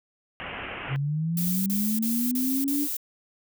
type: low-pass noise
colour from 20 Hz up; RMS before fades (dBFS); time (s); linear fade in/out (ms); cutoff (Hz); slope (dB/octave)
white; -36; 0.4-0.96; 0; 3000; 96
type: linear sweep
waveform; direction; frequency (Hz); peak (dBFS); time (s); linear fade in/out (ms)
sine; up; 130.81 to 293.7; -24; 0.88-2.88; 50
type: noise bursts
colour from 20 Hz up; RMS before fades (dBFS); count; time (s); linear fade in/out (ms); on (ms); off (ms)
violet; -30; 5; 1.37-2.968; 2; 290; 37
effects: none